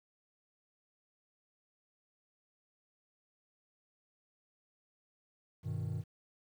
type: chord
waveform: triangle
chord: G augmented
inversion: none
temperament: equal with one note detuned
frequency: 99.14 / 123.47 / 155.56 Hz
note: G2 / B2 / D#3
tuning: +20 / 0 / 0 cents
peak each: -36 / -37 / -37 dBFS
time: 5.63-6.04 s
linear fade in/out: 50 ms
effects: tanh soft clip ceiling -27 dBFS + 11-bit